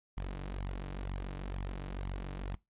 sawtooth tone with flanger, 47 Hz, F#1, 28 cents sharp, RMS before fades -39 dBFS, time 0.17-2.55 s, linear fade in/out 0 ms, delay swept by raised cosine 0.92 to 6.82 ms, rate 2.1 Hz, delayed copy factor +0.6, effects noise-tail reverb RT60 0.2 s tail -22 dB re dry + resampled to 8000 Hz

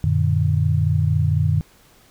sine chord, Gb augmented, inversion none, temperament equal with one note detuned, 92.5 / 116.54 / 150.26 Hz, Gb2 / Bb2 / D3, 0 / 0 / +40 cents, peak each -19 / -22 / -19 dBFS, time 0.04-1.61 s, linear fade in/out 0 ms, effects pink hiss -53 dBFS RMS until 2.1 s

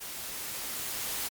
white noise with level ramp, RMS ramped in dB -40 to -33 dBFS, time 0-1.29 s, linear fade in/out 20 ms, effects MP3 96 kbps

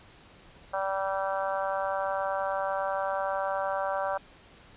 harmonic tone, 193.6 Hz, G3, 21 cents flat, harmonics 3 / 4 / 5 / 6 / 7 / 8, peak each -31 / -33 / -35 / -37 / -38 / -39 dBFS, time 0.73-4.18 s, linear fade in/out 10 ms, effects pink hiss -54 dBFS RMS until 4.76 s + resampled to 8000 Hz

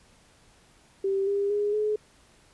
sine tone with pitch steps, 390 / 401.2 / 412.7 / 424.6 Hz, G4 / G4 / G#4 / G#4, -9 / +40 / -11 / +38 cents, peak -23 dBFS, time 1.04-1.96 s, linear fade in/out 5 ms, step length 230 ms, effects pink hiss -59 dBFS RMS until 2.53 s + resampled to 24000 Hz

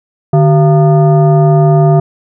sine tone with frequency modulation, 150.1 Hz, D3, 38 cents sharp, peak -4 dBFS, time 0.33-2 s, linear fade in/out 5 ms, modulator 534 Hz, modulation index 0.83, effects none

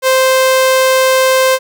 sawtooth tone, 522 Hz, C5, 4 cents flat, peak -4 dBFS, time 0.02-1.59 s, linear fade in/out 50 ms, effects none

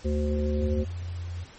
harmonic tone, 74.4 Hz, D2, 23 cents sharp, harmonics 1 / 3 / 5 / 7, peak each -25 / -30 / -32 / -33 dBFS, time 0.04-0.85 s, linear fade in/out 20 ms
sine tone with pitch glide, 88.1 to 87.44 Hz, F2 to F2, +16 to +3 cents, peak -31 dBFS, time 0.6-1.45 s, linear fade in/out 20 ms, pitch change -13 cents, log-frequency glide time 0.87-1.28 s
effects pink hiss -49 dBFS RMS until 1.58 s + MP3 32 kbps

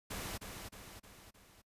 pink noise with echo, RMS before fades -42 dBFS, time 0.1-0.38 s, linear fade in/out 10 ms, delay 310 ms, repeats 4, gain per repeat -5 dB, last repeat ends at 1.62 s, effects noise-tail reverb RT60 0.1 s tail -24 dB re dry + resampled to 32000 Hz

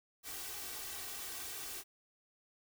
white noise with comb filter, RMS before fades -44 dBFS, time 0.23-1.84 s, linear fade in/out 50 ms, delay 2.6 ms, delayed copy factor +0.75, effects none

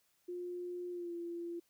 sine tone with pitch glide, 355 to 342.3 Hz, F4 to F4, +28 to -35 cents, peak -39 dBFS, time 0.28-1.6 s, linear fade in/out 10 ms, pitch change -63 cents, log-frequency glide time 0.91-1.13 s, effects white hiss -75 dBFS RMS until 1.69 s

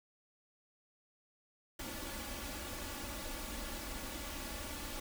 pink noise with comb filter, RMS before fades -43 dBFS, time 1.79-5 s, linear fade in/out 5 ms, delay 3.5 ms, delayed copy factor +0.75, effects none

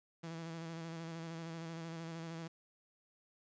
sawtooth tone with vibrato, 164.81 Hz, E3, in tune, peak -39 dBFS, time 0.23-2.48 s, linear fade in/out 10 ms, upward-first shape square, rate 13 Hz, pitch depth 26 cents each way, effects resampled to 16000 Hz + 11-bit

